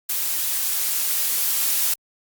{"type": "noise with level ramp", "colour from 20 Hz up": "blue", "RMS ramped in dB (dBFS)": [-24, -20], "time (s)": [0.09, 1.94], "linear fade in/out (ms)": 5, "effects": ["Opus 48 kbps"]}